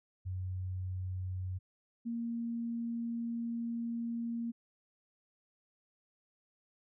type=tone pair in turn; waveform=sine; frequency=92.5 / 233.1 Hz; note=F#2 / A#3; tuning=0 / 0 cents; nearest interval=octave + major third; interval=1600 cents; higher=second; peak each=-35 / -34 dBFS; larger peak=second; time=0.25-1.59 / 2.05-4.52 s; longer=second; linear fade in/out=20 ms; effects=none